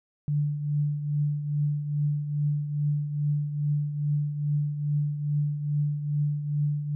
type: tone with tremolo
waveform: sine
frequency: 147 Hz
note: D3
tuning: 2 cents sharp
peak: -21 dBFS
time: 0.28-6.95 s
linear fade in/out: 0 ms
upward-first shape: triangle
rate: 2.4 Hz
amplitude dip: 65%
effects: none